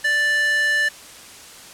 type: tone with high-pass filter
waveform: square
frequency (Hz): 587.3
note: D5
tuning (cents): 0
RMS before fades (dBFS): -19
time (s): 0.04-0.89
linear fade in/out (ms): 10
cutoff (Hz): 1600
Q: 5.2
effects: white hiss -41 dBFS RMS until 1.73 s + low-pass 10000 Hz 12 dB/octave